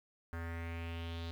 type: tone with low-pass filter sweep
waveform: square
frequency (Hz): 83.6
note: E2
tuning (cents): +25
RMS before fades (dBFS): -41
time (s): 0.33-1.31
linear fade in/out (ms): 0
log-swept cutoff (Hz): 1600 to 4000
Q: 3.7
effects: 10-bit